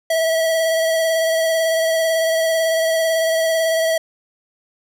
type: tone with vibrato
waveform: square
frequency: 650 Hz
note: E5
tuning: 24 cents flat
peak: -16 dBFS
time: 0.1-3.98 s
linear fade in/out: 5 ms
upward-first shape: sine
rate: 18 Hz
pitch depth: 20 cents each way
effects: none